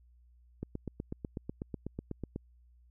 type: click train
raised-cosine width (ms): 3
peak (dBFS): -24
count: 15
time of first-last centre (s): 0.63-2.361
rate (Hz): 8.09
effects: added 60 Hz sine -59 dBFS peak until 2.9 s